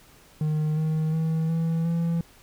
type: tone with pitch steps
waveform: triangle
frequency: 153.7 / 157.11 / 160.6 / 164.16 / 167.8 Hz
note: D#3 / D#3 / E3 / E3 / E3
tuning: -21 / +17 / -45 / -7 / +31 cents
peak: -20 dBFS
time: 0.41-2.21 s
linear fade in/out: 2 ms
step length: 360 ms
effects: pink hiss -54 dBFS RMS until 2.42 s